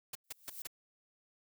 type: noise bursts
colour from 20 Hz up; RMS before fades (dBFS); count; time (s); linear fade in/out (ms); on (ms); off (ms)
white; -42; 4; 0.13-0.672; 5; 23; 150
type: noise with exponential growth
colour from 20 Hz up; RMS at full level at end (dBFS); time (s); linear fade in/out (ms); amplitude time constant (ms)
violet; -42; 0.24-0.62; 2; 82
effects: none